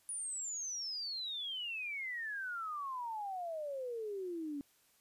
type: exponential sweep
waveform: sine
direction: down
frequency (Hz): 9760 to 277.2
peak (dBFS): -38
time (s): 0.09-4.61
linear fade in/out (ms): 0
effects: white hiss -70 dBFS RMS until 5 s + resampled to 32000 Hz